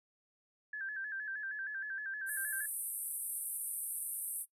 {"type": "tone with vibrato", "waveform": "sine", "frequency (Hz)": 1640, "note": "G#6", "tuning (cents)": -22, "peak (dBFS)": -37, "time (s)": [0.73, 2.66], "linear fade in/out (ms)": 5, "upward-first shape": "square", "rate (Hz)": 6.4, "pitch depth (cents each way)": 72}
{"type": "band-pass noise", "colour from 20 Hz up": "pink", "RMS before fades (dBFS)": -40, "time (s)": [2.26, 4.46], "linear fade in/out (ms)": 50, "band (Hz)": [8700, 13000], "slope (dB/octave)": 96}
{"effects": ["noise-tail reverb RT60 0.1 s tail -20 dB re dry"]}